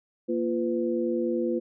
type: tone cluster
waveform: sine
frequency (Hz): 234.8 / 344.9 / 501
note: A#3 / F4 / B4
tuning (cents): +13 / -22 / +25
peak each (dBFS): -29 / -27 / -30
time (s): 0.28-1.6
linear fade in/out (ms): 20
effects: none